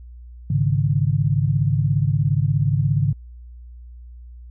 sine chord, Ab suspended fourth, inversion none, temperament equal, 103.83 / 138.59 / 155.56 Hz, Ab2 / Db3 / Eb3, 0 / 0 / 0 cents, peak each -21 / -19 / -22 dBFS, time 0.5-3.13 s, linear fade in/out 5 ms, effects added 60 Hz sine -37 dBFS peak until 4.5 s

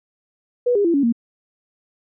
sine tone with pitch steps, 489 / 406.5 / 337.9 / 280.9 / 233.5 Hz, B4 / G#4 / E4 / C#4 / A#3, -17 / -37 / +43 / +23 / +3 cents, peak -14 dBFS, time 0.66-1.125 s, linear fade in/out 10 ms, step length 93 ms, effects none

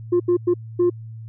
sine tone bursts at uneven times, 352.8 Hz, F4, 18 cents sharp, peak -12 dBFS, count 4, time 0.12-0.2 / 0.28-0.37 / 0.47-0.54 / 0.79-0.9 s, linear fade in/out 10 ms, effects tanh soft clip ceiling -12 dBFS + added 112 Hz sine -33 dBFS peak until 1.28 s

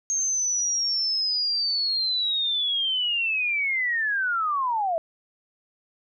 sine linear sweep, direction down, 6440 to 635 Hz, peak -22 dBFS, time 0.1-4.98 s, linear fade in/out 0 ms, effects none

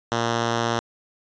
5% pulse tone, 116.54 Hz, A#2, in tune, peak -10 dBFS, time 0.12-0.79 s, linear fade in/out 0 ms, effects resampled to 16000 Hz

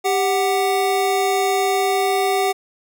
square tone pair together, 394 / 744.3 Hz, G4 / F#5, +9 / +10 cents, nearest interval major seventh, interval 1101 cents, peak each -20 dBFS, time 0.04-2.53 s, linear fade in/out 20 ms, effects none

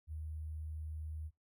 sine tone with sample-and-hold, 77.78 Hz, D#2, in tune, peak -40 dBFS, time 0.07-1.31 s, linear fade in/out 50 ms, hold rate 11025 Hz, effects noise-tail reverb RT60 0.2 s tail -26 dB re dry

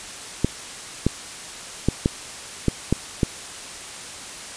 clicks, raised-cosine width 3 ms, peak -4 dBFS, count 7, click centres 0.446 / 1.066 / 1.886 / 2.059 / 2.683 / 2.926 / 3.232 s, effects white hiss -36 dBFS RMS until 4.56 s + resampled to 22050 Hz

